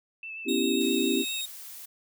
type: tone with vibrato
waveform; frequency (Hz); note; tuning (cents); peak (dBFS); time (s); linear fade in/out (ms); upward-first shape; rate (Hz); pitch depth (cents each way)
sine; 2637; E7; 0; -36; 0.23-1.41; 2; sine; 7.5; 22
type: chord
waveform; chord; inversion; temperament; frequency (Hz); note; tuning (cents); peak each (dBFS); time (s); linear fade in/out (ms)
sine; C# half-diminished seventh; third; equal; 246.9 / 277.2 / 329.6 / 392; B3 / C#4 / E4 / G4; 0 / 0 / 0 / 0; -29; 0.45-1.25; 50
type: tone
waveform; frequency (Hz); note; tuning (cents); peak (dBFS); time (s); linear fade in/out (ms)
sawtooth; 3735; A#7; +3; -28; 0.48-1.46; 10
type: noise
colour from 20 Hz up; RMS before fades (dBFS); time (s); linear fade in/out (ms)
blue; -43; 0.8-1.86; 10
effects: none